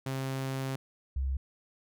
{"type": "tone pair in turn", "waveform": ["sawtooth", "sine"], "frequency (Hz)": [133.5, 66.75], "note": ["C3", "C2"], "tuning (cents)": [35, 35], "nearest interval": "octave", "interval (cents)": 1200, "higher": "first", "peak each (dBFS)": -28, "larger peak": "neither", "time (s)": [[0.06, 0.76], [1.16, 1.37]], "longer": "first", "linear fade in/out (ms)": 5, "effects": []}